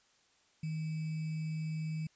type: tone with sample-and-hold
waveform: sine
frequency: 157.5 Hz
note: D#3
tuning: 21 cents sharp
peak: -34 dBFS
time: 0.63-2.07 s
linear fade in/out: 5 ms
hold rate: 2450 Hz
effects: white hiss -69 dBFS RMS until 2.15 s + resampled to 16000 Hz